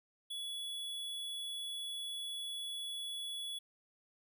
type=tone; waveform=square; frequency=3394 Hz; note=G#7; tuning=37 cents sharp; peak=-40 dBFS; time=0.3-3.59 s; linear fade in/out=10 ms; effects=none